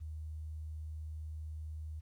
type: tone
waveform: sine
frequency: 77.78 Hz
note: D#2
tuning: in tune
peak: -40 dBFS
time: 0-2.01 s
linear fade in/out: 20 ms
effects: 12-bit